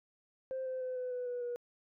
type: tone with pitch steps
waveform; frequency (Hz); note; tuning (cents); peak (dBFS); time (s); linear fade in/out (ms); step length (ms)
sine; 523.3 / 516.4 / 509.6 / 502.9 / 496.2 / 489.7 / 483.2; C5 / C5 / C5 / B4 / B4 / B4 / B4; 0 / -23 / -46 / +31 / +8 / -15 / -38; -34; 0.51-1.56; 0; 150
effects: tanh soft clip ceiling -32 dBFS